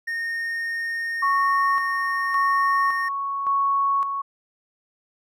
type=tone; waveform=triangle; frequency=1841 Hz; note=A#6; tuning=22 cents flat; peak=-23 dBFS; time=0.07-3.09 s; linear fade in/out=10 ms
type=tone with tremolo; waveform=sine; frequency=1108.7 Hz; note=C#6; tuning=in tune; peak=-18 dBFS; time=1.22-4.22 s; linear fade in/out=10 ms; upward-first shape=square; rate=0.89 Hz; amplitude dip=50%
effects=none